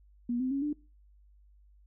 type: tone with pitch steps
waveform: sine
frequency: 240.4 / 257.7 / 276.1 / 296 Hz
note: B3 / C4 / C#4 / D4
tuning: -46 / -26 / -7 / +14 cents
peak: -28 dBFS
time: 0.29-0.73 s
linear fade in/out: 5 ms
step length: 110 ms
effects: noise-tail reverb RT60 0.3 s tail -22 dB re dry + added 50 Hz sine -57 dBFS peak until 1.86 s